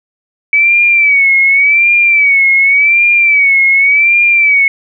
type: tone with vibrato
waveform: sine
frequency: 2280 Hz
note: C#7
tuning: 48 cents sharp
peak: -5 dBFS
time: 0.53-4.68 s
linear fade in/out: 2 ms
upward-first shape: sine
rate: 0.88 Hz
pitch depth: 92 cents each way
effects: none